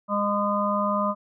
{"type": "harmonic tone", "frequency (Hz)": 204.5, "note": "G#3", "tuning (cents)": -26, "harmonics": [1, 3, 5, 6], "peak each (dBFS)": [-27, -27, -27, -27], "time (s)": [0.08, 1.15], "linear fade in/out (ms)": 50, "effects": []}